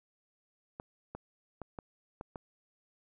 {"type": "clicks", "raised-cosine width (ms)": 1, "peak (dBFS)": -27, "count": 6, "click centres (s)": [0.799, 1.15, 1.617, 1.788, 2.211, 2.358], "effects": []}